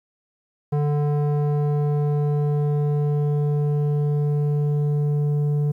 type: tone with low-pass filter sweep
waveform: square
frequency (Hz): 146.83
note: D3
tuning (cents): 0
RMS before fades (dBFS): -21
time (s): 0.72-5.72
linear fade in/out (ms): 10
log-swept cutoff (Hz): 730 to 330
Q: 0.99
effects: 10-bit